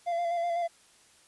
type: tone with vibrato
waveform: triangle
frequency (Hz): 687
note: F5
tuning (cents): -29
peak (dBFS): -25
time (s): 0.06-0.68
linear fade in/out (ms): 20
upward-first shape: square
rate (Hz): 8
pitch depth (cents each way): 24
effects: white hiss -60 dBFS RMS until 1.27 s + resampled to 24000 Hz